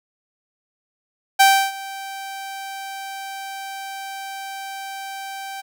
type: tone with ADSR envelope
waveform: sawtooth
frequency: 780 Hz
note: G5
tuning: 9 cents flat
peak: -5 dBFS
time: 1.39-5.62 s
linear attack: 15 ms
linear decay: 310 ms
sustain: -21 dB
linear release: 22 ms
effects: none

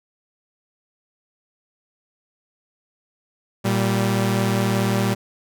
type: tone pair together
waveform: sawtooth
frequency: 115.77 / 194.7 Hz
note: A#2 / G3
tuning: -11 / -12 cents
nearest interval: major sixth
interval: 899 cents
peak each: -17 dBFS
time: 3.64-5.15 s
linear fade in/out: 20 ms
effects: none

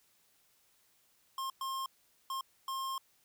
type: tone bursts at uneven times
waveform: square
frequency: 1066 Hz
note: C6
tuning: 32 cents sharp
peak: -36 dBFS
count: 4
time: 1.38-1.5 / 1.61-1.86 / 2.3-2.41 / 2.68-2.98 s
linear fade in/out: 2 ms
effects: white hiss -70 dBFS RMS until 3.24 s

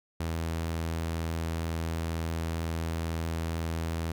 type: tone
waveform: sawtooth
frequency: 82.1 Hz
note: E2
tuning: 6 cents flat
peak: -26 dBFS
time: 0.2-4.12 s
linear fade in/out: 5 ms
effects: none

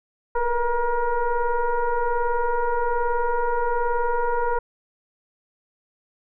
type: tone with frequency modulation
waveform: sine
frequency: 481.6 Hz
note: B4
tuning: 44 cents flat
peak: -19 dBFS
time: 0.35-4.59 s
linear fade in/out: 5 ms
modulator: 471 Hz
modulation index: 1.5
effects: none

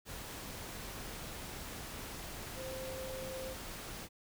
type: tone in noise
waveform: sine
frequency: 523.3 Hz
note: C5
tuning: in tune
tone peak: -42 dBFS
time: 2.55-3.56 s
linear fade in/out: 50 ms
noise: pink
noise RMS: -45 dBFS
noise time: 0.05-4.09 s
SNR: 0 dB
effects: none

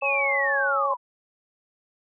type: linear sweep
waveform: sine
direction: down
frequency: 2641 to 953 Hz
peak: -22 dBFS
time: 0.01-0.97 s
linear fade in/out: 50 ms
type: harmonic tone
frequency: 277.2 Hz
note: C#4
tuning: in tune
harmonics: 2 / 3 / 4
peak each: -27 / -30 / -31 dBFS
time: 0.02-0.94 s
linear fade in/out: 5 ms
effects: none

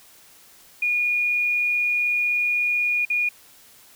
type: tone with dropouts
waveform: sine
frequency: 2441 Hz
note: D#7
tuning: 34 cents flat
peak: -19 dBFS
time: 0.82-3.29 s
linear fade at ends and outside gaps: 5 ms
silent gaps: 3.052-3.1 s
effects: white hiss -51 dBFS RMS until 3.95 s

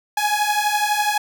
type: beating tone pair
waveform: sawtooth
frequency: 830.6 / 842.6 Hz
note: G#5 / G#5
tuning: 0 / +25 cents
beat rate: 12 Hz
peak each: -17 dBFS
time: 0.17-1.18 s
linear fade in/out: 5 ms
effects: none

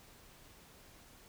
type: silence
effects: pink hiss -59 dBFS RMS until 1.28 s

